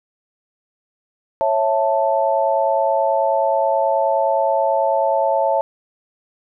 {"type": "chord", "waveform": "sine", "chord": "A major", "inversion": "first", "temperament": "equal with one note detuned", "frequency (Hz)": [549.9, 659.3, 880], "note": ["C#5", "E5", "A5"], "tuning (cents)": [-14, 0, 0], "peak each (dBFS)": -19, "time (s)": [1.41, 5.61], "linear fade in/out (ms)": 0, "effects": []}